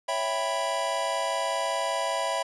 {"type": "chord", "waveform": "square", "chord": "C# half-diminished seventh", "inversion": "none", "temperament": "equal", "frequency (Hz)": [554.4, 659.3, 784, 987.8], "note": ["C#5", "E5", "G5", "B5"], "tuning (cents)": [0, 0, 0, 0], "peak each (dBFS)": [-34, -31, -35, -31], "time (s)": [0.08, 2.43], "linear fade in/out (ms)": 10, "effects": ["resampled to 24000 Hz"]}